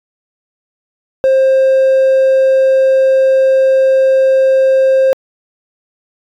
triangle tone, 530 Hz, C5, 22 cents sharp, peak -4 dBFS, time 1.24-5.13 s, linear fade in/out 0 ms, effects tanh soft clip ceiling 0 dBFS

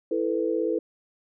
sine chord, E suspended fourth, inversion none, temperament equal with one note detuned, 329.6 / 440 / 497 Hz, E4 / A4 / B4, 0 / 0 / +11 cents, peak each -27 / -27 / -28 dBFS, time 0.11-0.79 s, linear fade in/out 5 ms, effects none

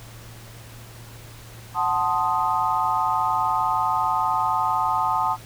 sine chord, F# diminished seventh, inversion none, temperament equal, 740 / 880 / 1046.5 / 1244.5 Hz, F#5 / A5 / C6 / Eb6, 0 / 0 / 0 / 0 cents, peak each -27 / -23 / -26 / -25 dBFS, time 1.74-5.37 s, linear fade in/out 50 ms, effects added 114 Hz sine -42 dBFS peak until 5.45 s + pink hiss -45 dBFS RMS until 5.45 s

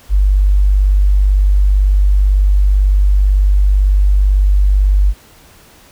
sine tone, 49 Hz, G1, in tune, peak -7 dBFS, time 0.09-5.14 s, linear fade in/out 50 ms, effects pink hiss -44 dBFS RMS until 5.91 s

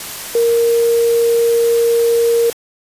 sine tone in noise, 466.2 Hz, A#4, in tune, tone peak -10 dBFS, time 0.35-2.5 s, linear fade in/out 2 ms, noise white, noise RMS -27 dBFS, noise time 0-2.53 s, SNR +14 dB, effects resampled to 32000 Hz

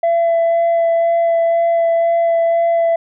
sine tone with vibrato, 672 Hz, E5, 33 cents sharp, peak -9 dBFS, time 0.03-2.96 s, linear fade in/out 5 ms, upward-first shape sine, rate 2 Hz, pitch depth 10 cents each way, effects tanh soft clip ceiling -10 dBFS

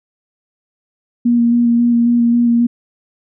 sine tone with vibrato, 236.9 Hz, A#3, 28 cents sharp, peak -9 dBFS, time 1.25-2.67 s, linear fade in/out 10 ms, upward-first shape square, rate 3.7 Hz, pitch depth 13 cents each way, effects none

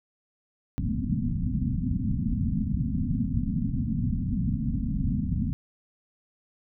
white low-pass noise, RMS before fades -27 dBFS, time 0.78-5.53 s, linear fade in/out 0 ms, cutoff 260 Hz, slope 96 dB/octave, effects none

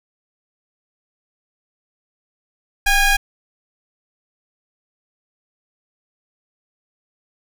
25% pulse ring-modulated tone, 812 Hz, G#5, 39 cents flat, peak -6 dBFS, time 2.86-3.17 s, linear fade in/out 10 ms, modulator 833 Hz, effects none

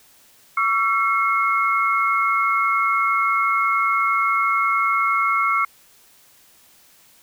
sine tone cluster, 1132 / 1343 / 2167 Hz, C#6 / E6 / C#7, +36 / +32 / -40 cents, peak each -21 / -20 / -22 dBFS, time 0.57-5.65 s, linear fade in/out 5 ms, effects white hiss -53 dBFS RMS until 7.22 s

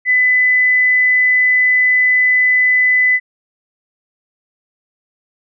sine tone, 2004 Hz, B6, 25 cents sharp, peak -9 dBFS, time 0.05-3.2 s, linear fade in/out 50 ms, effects none

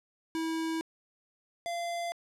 square tone pair in turn, 324.4 / 687.4 Hz, E4 / F5, -28 / -28 cents, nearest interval octave + minor second, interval 1300 cents, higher second, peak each -31 / -33 dBFS, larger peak first, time 0.35-0.81 / 1.66-2.12 s, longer neither, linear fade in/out 0 ms, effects low-pass 10000 Hz 12 dB/octave

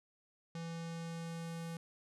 square tone with low-pass filter sweep, 166.4 Hz, E3, 17 cents sharp, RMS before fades -43 dBFS, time 0.55-1.77 s, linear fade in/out 2 ms, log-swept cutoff 6400 to 11000 Hz, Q 1.2, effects none

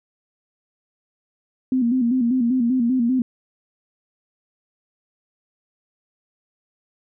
sine tone with vibrato, 246.2 Hz, B3, 5 cents flat, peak -16 dBFS, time 1.72-3.22 s, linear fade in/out 2 ms, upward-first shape square, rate 5.1 Hz, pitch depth 84 cents each way, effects none

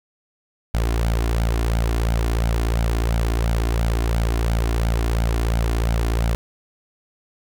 sawtooth tone with flanger, 56.8 Hz, A#1, 44 cents flat, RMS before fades -20 dBFS, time 0.74-6.35 s, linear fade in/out 0 ms, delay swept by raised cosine 1.3 to 2.9 ms, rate 2.9 Hz, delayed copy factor +0.6, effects none

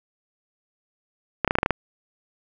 clicks, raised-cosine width 0.5 ms, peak -4 dBFS, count 8, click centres 1.447 / 1.477 / 1.509 / 1.554 / 1.586 / 1.631 / 1.661 / 1.707 s, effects none

